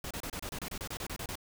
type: noise bursts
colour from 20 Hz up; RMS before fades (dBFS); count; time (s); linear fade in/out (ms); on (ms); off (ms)
pink; -39; 14; 0.04-1.355; 2; 67; 29
effects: none